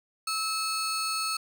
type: tone pair together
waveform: 30% pulse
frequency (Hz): 1300 / 4373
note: E6 / C#8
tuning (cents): -24 / -24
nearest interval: octave + major sixth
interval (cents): 2100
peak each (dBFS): -28 / -28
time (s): 0.27-1.37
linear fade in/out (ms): 5
effects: none